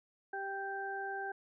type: harmonic tone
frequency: 392 Hz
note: G4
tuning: in tune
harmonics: 1 / 2 / 4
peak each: -43 / -40 / -41 dBFS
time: 0.33-1.32 s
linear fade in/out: 5 ms
effects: none